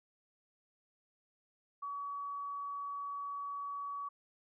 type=tone; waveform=sine; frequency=1134 Hz; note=C#6; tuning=39 cents sharp; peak=-38 dBFS; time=1.82-4.09 s; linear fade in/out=10 ms; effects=none